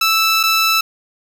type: tone with dropouts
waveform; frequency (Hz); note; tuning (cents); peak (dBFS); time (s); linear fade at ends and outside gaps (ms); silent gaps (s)
15% pulse; 1319; E6; +1; -6; 0.01-0.81; 5; 0.431-0.435
effects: none